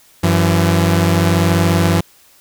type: tone pair together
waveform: sawtooth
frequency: 94.4 / 168.2 Hz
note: F#2 / E3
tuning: +35 / +35 cents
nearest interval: minor seventh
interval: 1000 cents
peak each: -10 dBFS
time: 0.23-2.01 s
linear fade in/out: 10 ms
effects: white hiss -49 dBFS RMS until 2.4 s